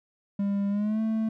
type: tone with pitch glide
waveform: triangle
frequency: 200.2 to 220.9 Hz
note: G3 to A3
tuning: +37 to +7 cents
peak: -22 dBFS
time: 0.39-1.29 s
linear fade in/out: 5 ms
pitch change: +170 cents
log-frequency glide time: 0.69-1.01 s
effects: none